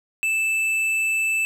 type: tone with tanh clipping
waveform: triangle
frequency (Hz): 2637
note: E7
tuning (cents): 0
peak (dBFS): -21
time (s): 0.23-1.45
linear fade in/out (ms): 0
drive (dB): 13
effects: none